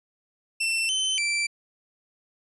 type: tone with pitch steps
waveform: sawtooth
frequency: 2686 / 3063 / 2340 Hz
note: E7 / G7 / D7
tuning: +32 / -41 / -7 cents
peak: -20 dBFS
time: 0.6-1.47 s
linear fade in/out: 10 ms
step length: 290 ms
effects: resampled to 24000 Hz